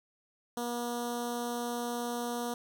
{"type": "tone with notch filter", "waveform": "10% pulse", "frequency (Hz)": 239.7, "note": "A#3", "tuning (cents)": 48, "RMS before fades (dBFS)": -35, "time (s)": [0.57, 2.54], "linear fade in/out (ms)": 2, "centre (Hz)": 2100, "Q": 0.63, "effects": []}